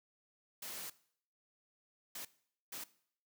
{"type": "noise bursts at uneven times", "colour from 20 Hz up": "white", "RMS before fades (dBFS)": -45, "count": 3, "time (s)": [[0.62, 0.9], [2.15, 2.25], [2.72, 2.84]], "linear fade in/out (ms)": 5, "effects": ["noise-tail reverb RT60 0.6 s tail -19 dB re dry", "high-pass 150 Hz 12 dB/octave"]}